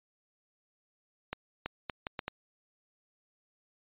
accelerating click train, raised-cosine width 0.3 ms, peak -18 dBFS, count 6, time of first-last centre 1.33-2.281 s, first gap 330 ms, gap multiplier 0.72, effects resampled to 8000 Hz

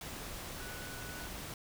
sine tone in noise, 1480 Hz, F#6, in tune, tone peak -49 dBFS, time 0.6-1.27 s, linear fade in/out 2 ms, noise pink, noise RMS -44 dBFS, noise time 0.01-1.54 s, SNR -8 dB, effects none

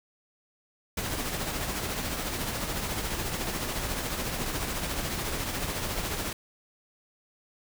pink noise with tremolo, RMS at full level -30 dBFS, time 0.97-6.33 s, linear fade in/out 5 ms, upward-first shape triangle, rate 14 Hz, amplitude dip 45%, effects none

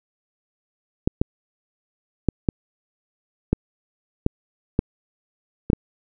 clicks, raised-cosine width 3 ms, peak -4 dBFS, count 9, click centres 1.075 / 1.215 / 2.287 / 2.488 / 3.53 / 4.264 / 4.791 / 5.701 / 5.732 s, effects none

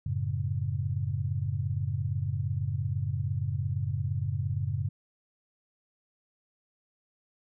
sine chord, F# minor, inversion none, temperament equal, 92.5 / 110 / 138.59 Hz, F#2 / A2 / C#3, 0 / 0 / 0 cents, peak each -32 dBFS, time 0.06-4.89 s, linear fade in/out 5 ms, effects none

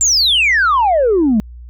sine exponential sweep, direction down, 7530 to 202.3 Hz, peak -8 dBFS, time 0.01-1.4 s, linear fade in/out 0 ms, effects tanh soft clip ceiling -7 dBFS + added 60 Hz sine -31 dBFS peak until 1.69 s

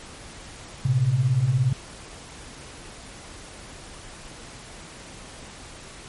sine beating tone pair, 114 / 131 Hz, A#2 / C3, -38 / +2 cents, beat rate 17 Hz, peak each -24 / -19 dBFS, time 0.85-1.73 s, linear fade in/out 5 ms, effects pink hiss -42 dBFS RMS until 6.08 s + MP3 48 kbps

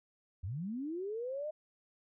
sine linear sweep, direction up, 77.8 to 624 Hz, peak -36 dBFS, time 0.43-1.51 s, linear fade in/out 10 ms, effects none

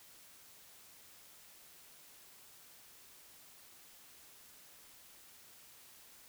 silence, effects white hiss -59 dBFS RMS until 6.28 s

